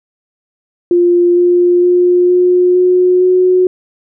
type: tone with pitch steps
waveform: sine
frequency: 350 / 353.2 / 356.5 / 359.8 / 363.2 / 366.6 Hz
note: F4 / F4 / F4 / F#4 / F#4 / F#4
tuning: +4 / +20 / +36 / -48 / -32 / -16 cents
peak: -6 dBFS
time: 0.91-3.67 s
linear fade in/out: 2 ms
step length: 460 ms
effects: none